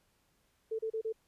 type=tone bursts; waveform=sine; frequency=443.6 Hz; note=A4; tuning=14 cents sharp; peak=-32 dBFS; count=4; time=0.71-1.126 s; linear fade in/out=10 ms; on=80 ms; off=32 ms; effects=pink hiss -73 dBFS RMS until 1.27 s + resampled to 32000 Hz